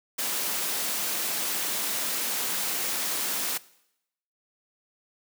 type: high-pass noise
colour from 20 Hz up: white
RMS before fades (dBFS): -29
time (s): 0.18-3.58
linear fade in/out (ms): 10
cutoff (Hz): 170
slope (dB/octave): 24
effects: noise-tail reverb RT60 0.8 s tail -20 dB re dry